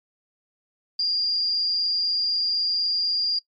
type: tone with amplitude modulation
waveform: sine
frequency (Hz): 4792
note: D8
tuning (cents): +34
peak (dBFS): -18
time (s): 0.99-3.39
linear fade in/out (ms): 5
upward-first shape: sine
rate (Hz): 179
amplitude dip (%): 50
effects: noise-tail reverb RT60 0.1 s tail -20 dB re dry + MP3 48 kbps